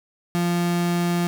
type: tone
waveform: 35% pulse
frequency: 173.6 Hz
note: F3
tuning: 10 cents flat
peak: -18 dBFS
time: 0.35-1.27 s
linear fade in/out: 0 ms
effects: none